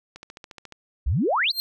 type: click train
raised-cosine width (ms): 0.2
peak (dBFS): -23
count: 9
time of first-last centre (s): 0.16-0.723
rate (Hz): 14.2
type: exponential sweep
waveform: sine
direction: up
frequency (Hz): 52.5 to 4897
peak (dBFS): -19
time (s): 1.06-1.52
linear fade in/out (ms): 10
type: tone with exponential growth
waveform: 45% pulse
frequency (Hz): 4186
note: C8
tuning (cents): 0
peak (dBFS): -19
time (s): 1.48-1.6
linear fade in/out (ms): 0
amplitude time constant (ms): 25
effects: none